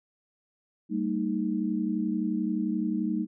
sine chord, Eb major, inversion first, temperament equal with one note detuned, 196 / 227.5 / 311.1 Hz, G3 / Bb3 / Eb4, 0 / -42 / 0 cents, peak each -30 dBFS, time 0.89-3.27 s, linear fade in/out 50 ms, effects none

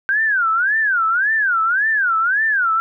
sine tone with vibrato, 1530 Hz, G6, 42 cents flat, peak -14 dBFS, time 0.09-2.8 s, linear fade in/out 0 ms, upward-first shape sine, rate 1.8 Hz, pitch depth 270 cents each way, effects none

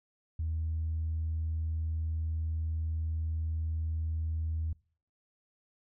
sine tone, 80 Hz, D#2, 49 cents sharp, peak -29 dBFS, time 0.39-4.73 s, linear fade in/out 5 ms, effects noise-tail reverb RT60 0.5 s tail -25 dB re dry + tanh soft clip ceiling -26 dBFS

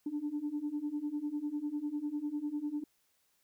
sine beating tone pair, 289.9 / 299.9 Hz, D4 / D4, -22 / +36 cents, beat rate 10 Hz, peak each -37 / -35 dBFS, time 0.06-2.84 s, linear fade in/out 5 ms, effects tanh soft clip ceiling -28 dBFS + white hiss -74 dBFS RMS until 3.43 s

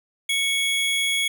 square tone pair together, 2221 / 3342 Hz, C#7 / G#7, +3 / +10 cents, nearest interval perfect fifth, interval 707 cents, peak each -24 dBFS, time 0.29-1.28 s, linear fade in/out 5 ms, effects none

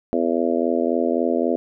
harmonic tone, 83.7 Hz, E2, 27 cents sharp, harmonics 3 / 4 / 5 / 6 / 7 / 8, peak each -23 / -24 / -25 / -26 / -26 / -27 dBFS, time 0.13-1.56 s, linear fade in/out 0 ms, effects none

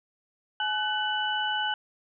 sine tone cluster, 849 / 1504 / 2974 Hz, G#5 / F#6 / F#7, +38 / +28 / +8 cents, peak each -30 dBFS, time 0.6-1.74 s, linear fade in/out 2 ms, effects none

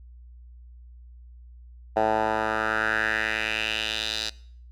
10% pulse tone with band-pass filter sweep, 109.3 Hz, A2, 11 cents flat, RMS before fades -26 dBFS, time 1.96-4.3 s, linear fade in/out 10 ms, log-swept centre 750 to 4400 Hz, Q 3.2, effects noise-tail reverb RT60 0.6 s tail -22 dB re dry + added 60 Hz sine -44 dBFS peak until 4.71 s

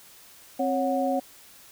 sine tone cluster, 264.6 / 552 / 735 Hz, C4 / C#5 / F#5, +20 / -7 / -12 cents, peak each -27 dBFS, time 0.59-1.2 s, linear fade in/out 10 ms, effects white hiss -51 dBFS RMS until 1.71 s

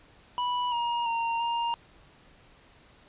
square tone with pitch steps, 983 / 947 / 924 / 936 Hz, B5 / A#5 / A#5 / A#5, -8 / +27 / -16 / +7 cents, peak -27 dBFS, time 0.38-1.74 s, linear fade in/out 0 ms, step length 340 ms, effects pink hiss -57 dBFS RMS until 3.08 s + resampled to 8000 Hz

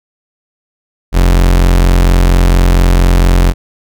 40% pulse tone, 44.32 Hz, F1, 26 cents sharp, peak -4 dBFS, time 1.12-3.54 s, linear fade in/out 50 ms, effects none

